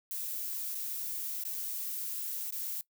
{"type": "noise with dropouts", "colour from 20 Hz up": "violet", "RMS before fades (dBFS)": -37, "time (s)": [0.11, 2.81], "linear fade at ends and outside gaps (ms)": 0, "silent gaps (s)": [[0.746, 0.752], [1.436, 1.451], [2.505, 2.524]], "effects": ["noise-tail reverb RT60 0.1 s tail -20 dB re dry"]}